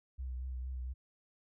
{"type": "tone with vibrato", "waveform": "sine", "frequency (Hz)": 63.6, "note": "C2", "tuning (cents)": -48, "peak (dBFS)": -37, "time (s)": [0.18, 0.94], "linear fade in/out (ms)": 20, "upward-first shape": "triangle", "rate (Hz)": 4.3, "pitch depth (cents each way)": 43, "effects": []}